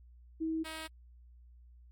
sine / 5% pulse tone pair in turn, 321.3 / 317.6 Hz, E4 / D#4, -44 / +36 cents, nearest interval unison, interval 20 cents, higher first, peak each -31 / -29 dBFS, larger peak second, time 0.4-0.64 / 0.64-0.88 s, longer neither, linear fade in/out 20 ms, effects added 60 Hz sine -54 dBFS peak until 1.91 s + MP3 64 kbps

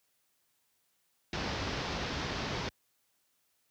pink low-pass noise, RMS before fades -35 dBFS, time 1.33-2.69 s, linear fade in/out 2 ms, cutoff 5700 Hz, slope 48 dB/octave, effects white hiss -75 dBFS RMS until 3.7 s + high-pass 60 Hz 12 dB/octave

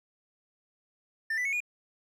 triangle tone with pitch steps, 1789 / 1985 / 2203 / 2444 Hz, A6 / B6 / C#7 / D#7, +28 / +8 / -11 / -32 cents, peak -26 dBFS, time 1.3-1.604 s, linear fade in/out 5 ms, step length 76 ms, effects none

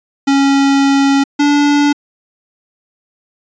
square tone pair in turn, 276.2 / 289.6 Hz, C#4 / D4, -6 / -24 cents, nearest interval minor second, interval 82 cents, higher second, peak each -9 dBFS, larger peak neither, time 0.27-1.24 / 1.39-1.93 s, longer first, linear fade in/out 10 ms, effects resampled to 16000 Hz

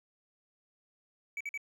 triangle tone bursts, 2285 Hz, D7, 48 cents flat, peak -33 dBFS, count 3, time 1.37-1.576 s, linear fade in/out 2 ms, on 36 ms, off 49 ms, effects none

